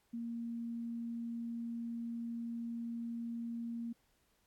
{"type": "tone", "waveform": "sine", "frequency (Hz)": 233.1, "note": "A#3", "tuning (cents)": 0, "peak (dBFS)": -38, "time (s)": [0.13, 3.93], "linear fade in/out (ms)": 10, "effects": ["pink hiss -75 dBFS RMS until 4.46 s", "AAC 64 kbps"]}